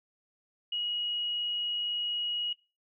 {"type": "tone", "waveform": "sine", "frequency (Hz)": 2899, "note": "F#7", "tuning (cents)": -36, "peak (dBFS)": -30, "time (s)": [0.72, 2.53], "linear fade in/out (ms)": 5, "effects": ["noise-tail reverb RT60 0.3 s tail -21 dB re dry"]}